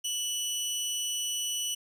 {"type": "tone with amplitude modulation", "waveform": "20% pulse", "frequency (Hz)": 2960, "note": "F#7", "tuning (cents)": 0, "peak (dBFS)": -23, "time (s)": [0.04, 1.75], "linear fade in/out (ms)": 10, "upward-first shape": "sine", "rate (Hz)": 279, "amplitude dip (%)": 35, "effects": []}